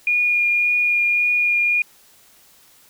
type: tone with vibrato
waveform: sine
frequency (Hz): 2431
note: D#7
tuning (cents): -41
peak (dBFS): -15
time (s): 0.07-1.82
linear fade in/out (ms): 2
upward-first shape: triangle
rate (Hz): 1.8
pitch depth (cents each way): 12
effects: white hiss -52 dBFS RMS until 2.89 s